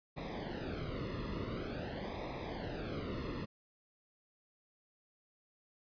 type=noise with flanger; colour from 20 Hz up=brown; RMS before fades=-41 dBFS; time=0.16-3.46 s; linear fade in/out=20 ms; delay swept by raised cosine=0.66 to 1.31 ms; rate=0.47 Hz; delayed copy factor=-0.9; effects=resampled to 11025 Hz